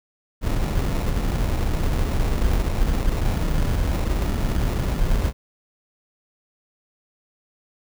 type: noise with sample-and-hold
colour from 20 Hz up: brown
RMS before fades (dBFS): -21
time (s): 0.41-5.33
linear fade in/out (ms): 50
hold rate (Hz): 1575
effects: none